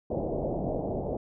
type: low-pass noise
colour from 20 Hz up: white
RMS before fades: -31 dBFS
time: 0.1-1.17 s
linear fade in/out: 5 ms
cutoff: 700 Hz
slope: 48 dB/octave
effects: none